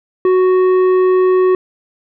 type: tone with tanh clipping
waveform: sine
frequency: 370.2 Hz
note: F#4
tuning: 1 cent sharp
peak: -10 dBFS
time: 0.25-1.55 s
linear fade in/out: 2 ms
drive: 9 dB
effects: none